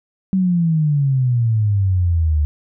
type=exponential sweep; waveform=sine; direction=down; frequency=192.7 to 73.42 Hz; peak=-13 dBFS; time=0.33-2.45 s; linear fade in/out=0 ms; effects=none